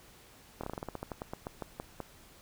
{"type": "slowing click train", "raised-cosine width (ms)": 1, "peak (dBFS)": -23, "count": 17, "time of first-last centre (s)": [0.61, 2.003], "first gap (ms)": 25, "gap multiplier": 1.15, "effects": ["pink hiss -57 dBFS RMS until 2.41 s"]}